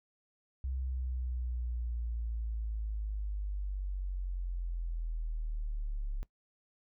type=linear sweep; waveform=sine; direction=down; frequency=65.41 to 34.65 Hz; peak=-33 dBFS; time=0.64-6.23 s; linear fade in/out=0 ms; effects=noise-tail reverb RT60 0.1 s tail -19 dB re dry